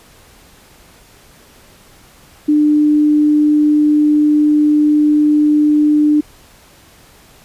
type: tone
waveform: sine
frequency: 299.3 Hz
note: D4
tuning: 33 cents sharp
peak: -8 dBFS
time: 2.48-6.21 s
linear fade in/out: 10 ms
effects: pink hiss -45 dBFS RMS until 7.44 s + resampled to 32000 Hz